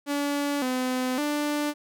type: tone with pitch steps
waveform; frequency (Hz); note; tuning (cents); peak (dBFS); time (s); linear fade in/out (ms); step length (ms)
sawtooth; 286.6 / 254.7 / 294.9; D4 / C4 / D4; -42 / -46 / +7; -21; 0.06-1.74; 50; 560
effects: none